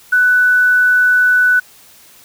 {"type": "tone with quantisation", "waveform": "sine", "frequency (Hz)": 1490, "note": "F#6", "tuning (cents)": 12, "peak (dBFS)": -8, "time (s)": [0.12, 1.6], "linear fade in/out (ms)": 10, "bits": 6, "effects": ["white hiss -44 dBFS RMS until 2.24 s"]}